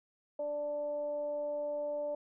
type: tone with frequency modulation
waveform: sine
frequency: 587.3 Hz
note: D5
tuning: in tune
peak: -33 dBFS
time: 0.39-2.15 s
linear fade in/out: 5 ms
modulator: 295 Hz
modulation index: 0.32
effects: none